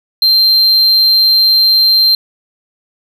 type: tone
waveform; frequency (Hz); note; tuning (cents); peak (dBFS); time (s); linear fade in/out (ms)
triangle; 4152; C8; -14; -5; 0.22-2.15; 2
effects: none